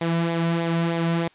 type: tone with flanger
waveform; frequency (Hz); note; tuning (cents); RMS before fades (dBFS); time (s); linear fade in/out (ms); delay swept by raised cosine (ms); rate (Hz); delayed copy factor
sawtooth; 167.4; E3; +27; -23; 0.01-1.28; 5; 0.68 to 2.48; 3.2; -0.5
effects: white hiss -56 dBFS RMS until 1.34 s + resampled to 8000 Hz